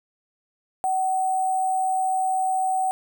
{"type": "tone with sample-and-hold", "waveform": "sine", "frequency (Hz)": 754, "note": "F#5", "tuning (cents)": 32, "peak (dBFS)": -20, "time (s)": [0.84, 2.91], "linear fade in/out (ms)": 0, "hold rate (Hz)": 8820, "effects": []}